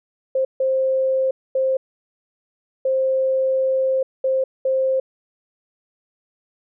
sine tone bursts at uneven times, 527 Hz, C5, 12 cents sharp, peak -16 dBFS, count 6, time 0.35-0.45 / 0.6-1.31 / 1.55-1.77 / 2.85-4.03 / 4.24-4.44 / 4.65-5 s, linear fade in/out 5 ms, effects none

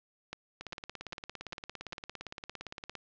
two click trains, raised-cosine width 0.2 ms, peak -21 / -23 dBFS, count 5 / 42, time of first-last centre 0.33-1.93 / 0.61-2.953 s, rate 2.5 / 17.5 Hz, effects low-pass 5000 Hz 12 dB/octave

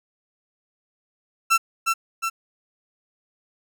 30% pulse tone with echo, 1342 Hz, E6, 31 cents sharp, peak -12 dBFS, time 1.5-1.58 s, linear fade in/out 20 ms, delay 360 ms, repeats 2, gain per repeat -4 dB, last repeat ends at 2.3 s, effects none

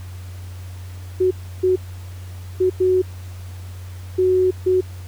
sine tone bursts at uneven times, 370 Hz, F#4, in tune, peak -13 dBFS, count 6, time 1.2-1.31 / 1.63-1.76 / 2.6-2.7 / 2.8-3.02 / 4.18-4.51 / 4.66-4.81 s, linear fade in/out 10 ms, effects added 91 Hz sine -31 dBFS peak until 5.07 s + pink hiss -46 dBFS RMS until 5.07 s

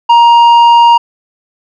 sine tone with tanh clipping, 940 Hz, A#5, 14 cents sharp, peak -3 dBFS, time 0.09-0.98 s, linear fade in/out 10 ms, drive 7 dB, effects none

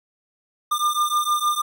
square beating tone pair, 1199 / 1205.5 Hz, D6 / D6, +36 / +45 cents, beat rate 6.5 Hz, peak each -23 / -23 dBFS, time 0.71-1.62 s, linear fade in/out 10 ms, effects none

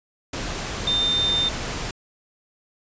sine tone in noise, 3600 Hz, A7, 39 cents sharp, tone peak -19 dBFS, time 0.87-1.49 s, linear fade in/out 5 ms, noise pink, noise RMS -29 dBFS, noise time 0.33-1.91 s, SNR +7 dB, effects resampled to 16000 Hz

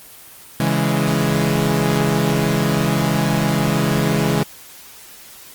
sawtooth chord, C# minor, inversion none, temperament equal, 138.59 / 164.81 / 207.7 Hz, C#3 / E3 / G#3, 0 / 0 / 0 cents, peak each -16 dBFS, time 0.6-4.43 s, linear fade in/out 2 ms, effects white hiss -41 dBFS RMS until 5.54 s + Opus 24 kbps

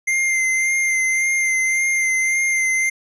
square tone with vibrato, 2093 Hz, C7, in tune, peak -17 dBFS, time 0.07-2.9 s, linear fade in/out 10 ms, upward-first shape sine, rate 1.8 Hz, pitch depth 22 cents each way, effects resampled to 24000 Hz

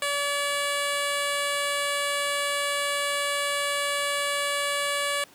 10% pulse tone with low-pass filter, 572 Hz, D5, 46 cents flat, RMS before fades -27 dBFS, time 0.02-5.24 s, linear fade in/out 2 ms, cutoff 11000 Hz, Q 1.3, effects pink hiss -53 dBFS RMS until 5.34 s + high-pass 150 Hz 12 dB/octave

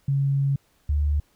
sine tone pair in turn, 138.59 / 73.42 Hz, C#3 / D2, 0 / 0 cents, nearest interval major seventh, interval 1100 cents, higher first, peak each -19 dBFS, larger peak neither, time 0.08-0.56 / 0.89-1.2 s, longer first, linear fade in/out 5 ms, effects pink hiss -64 dBFS RMS until 1.35 s

